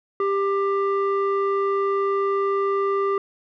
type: tone with low-pass filter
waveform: square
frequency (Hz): 395.5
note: G4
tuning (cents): +15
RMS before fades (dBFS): -22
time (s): 0.2-3.18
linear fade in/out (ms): 2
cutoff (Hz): 1300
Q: 2
effects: none